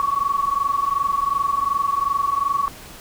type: tone pair together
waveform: sine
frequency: 1110.3 / 1133 Hz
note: C#6 / C#6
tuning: +2 / +37 cents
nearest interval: unison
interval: 35 cents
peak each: -21 dBFS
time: 0-2.68 s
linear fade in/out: 0 ms
effects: pink hiss -40 dBFS RMS until 3 s